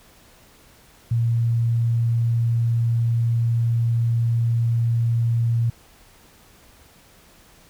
sine tone, 116.54 Hz, A#2, in tune, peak -17 dBFS, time 1.11-5.7 s, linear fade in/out 5 ms, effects pink hiss -52 dBFS RMS until 7.69 s

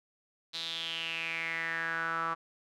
sawtooth tone with band-pass filter sweep, 164.81 Hz, E3, in tune, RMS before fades -35 dBFS, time 0.53-2.35 s, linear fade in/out 20 ms, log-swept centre 4000 to 1200 Hz, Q 6.5, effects none

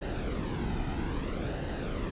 brown noise with flanger, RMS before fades -33 dBFS, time 0.01-2.11 s, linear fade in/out 20 ms, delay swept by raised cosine 0.87 to 1.82 ms, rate 0.61 Hz, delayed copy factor -0.55, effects resampled to 8000 Hz

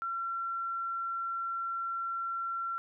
sine tone, 1360 Hz, F6, 46 cents flat, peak -32 dBFS, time 0.02-2.78 s, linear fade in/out 0 ms, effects none

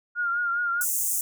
sine tone with vibrato, 1410 Hz, F6, 16 cents sharp, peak -23 dBFS, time 0.15-0.85 s, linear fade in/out 50 ms, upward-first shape triangle, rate 4.9 Hz, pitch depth 51 cents each way
pink high-pass noise, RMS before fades -26 dBFS, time 0.81-1.21 s, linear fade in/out 2 ms, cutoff 6700 Hz, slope 48 dB/octave
effects none

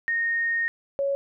sine tone pair in turn, 1851 / 555.9 Hz, A#6 / C#5, -13 / +5 cents, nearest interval octave + major sixth, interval 2082 cents, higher first, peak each -22 dBFS, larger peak neither, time 0.08-0.68 / 0.99-1.15 s, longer first, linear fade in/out 0 ms, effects none

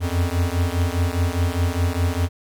square beating tone pair, 85.1 / 90 Hz, F2 / F#2, -44 / -47 cents, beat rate 4.9 Hz, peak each -22 / -23 dBFS, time 0-2.29 s, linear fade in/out 50 ms, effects none

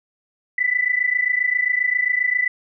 sine tone pair together, 1975.5 / 2003 Hz, B6 / B6, 0 / +24 cents, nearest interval unison, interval 24 cents, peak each -20 dBFS, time 0.58-2.48 s, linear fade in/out 5 ms, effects none

